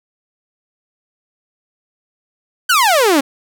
sawtooth exponential sweep, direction down, 1568 to 261.6 Hz, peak -6 dBFS, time 2.69-3.21 s, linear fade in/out 10 ms, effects none

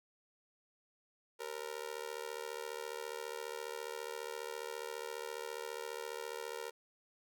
sawtooth tone with amplitude modulation, 466.2 Hz, A#4, in tune, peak -33 dBFS, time 1.39-6.71 s, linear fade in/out 20 ms, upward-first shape sine, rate 74.7 Hz, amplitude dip 100%, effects none

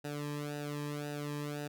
sawtooth tone with flanger, 146.6 Hz, D3, 3 cents flat, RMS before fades -39 dBFS, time 0.04-1.68 s, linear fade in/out 10 ms, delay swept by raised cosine 0.91 to 1.43 ms, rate 1.9 Hz, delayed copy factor -1, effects none

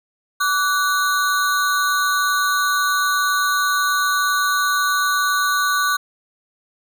square ring-modulated tone, 1318.5 Hz, E6, in tune, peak -14 dBFS, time 0.4-5.97 s, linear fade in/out 10 ms, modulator 164 Hz, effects none

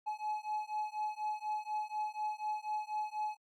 triangle beating tone pair, 849 / 853.1 Hz, G#5 / G#5, +38 / +46 cents, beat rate 4.1 Hz, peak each -36 / -36 dBFS, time 0.06-3.37 s, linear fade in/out 20 ms, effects MP3 64 kbps

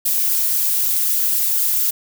violet noise with flanger, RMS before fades -18 dBFS, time 0.05-1.91 s, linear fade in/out 10 ms, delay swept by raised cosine 0.62 to 5.52 ms, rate 3.9 Hz, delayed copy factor +1, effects none

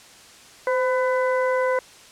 harmonic tone with a mistuned harmonic, 501 Hz, B4, 25 cents sharp, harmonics 1 / 2 / 3 / 4, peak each -20 / -26 / -30 / -32 dBFS, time 0.67-1.79 s, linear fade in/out 2 ms, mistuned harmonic 1, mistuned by +48 cents, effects white hiss -47 dBFS RMS until 2.11 s + low-pass 8000 Hz 12 dB/octave

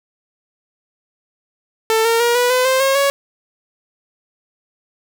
sawtooth tone with pitch steps, 444.8 / 459.4 / 474.5 / 490.1 / 506.2 / 522.9 / 540.1 / 557.8 Hz, A4 / A#4 / A#4 / B4 / B4 / C5 / C#5 / C#5, +19 / -25 / +31 / -13 / +43 / -1 / -45 / +11 cents, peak -9 dBFS, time 1.9-3.1 s, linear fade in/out 0 ms, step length 150 ms, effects none

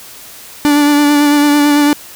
45% pulse tone with vibrato, 291.9 Hz, D4, 10 cents flat, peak -7 dBFS, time 0.65-1.93 s, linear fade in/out 0 ms, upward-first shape sine, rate 9 Hz, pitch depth 21 cents each way, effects white hiss -34 dBFS RMS until 2.15 s

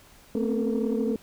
sine tone cluster, 222.4 / 257 / 269.1 / 441.6 / 478.2 Hz, A3 / C4 / C4 / A4 / A#4, +19 / -31 / +49 / +6 / +44 cents, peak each -26 / -30 / -32 / -28 / -32 dBFS, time 0.35-1.16 s, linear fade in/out 2 ms, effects tanh soft clip ceiling -17 dBFS + pink hiss -54 dBFS RMS until 1.22 s

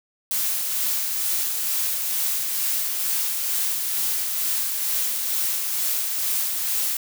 blue noise with tremolo, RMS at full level -23 dBFS, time 0.31-6.97 s, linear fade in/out 2 ms, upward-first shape sine, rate 2.2 Hz, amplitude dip 30%, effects none

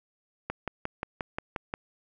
click train, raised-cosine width 0.5 ms, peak -16 dBFS, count 8, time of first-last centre 0.5-1.739 s, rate 5.65 Hz, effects none

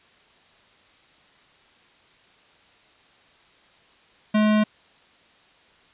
square tone, 213.3 Hz, G#3, 46 cents sharp, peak -17 dBFS, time 4.34-4.64 s, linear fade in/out 10 ms, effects white hiss -56 dBFS RMS until 5.93 s + resampled to 8000 Hz

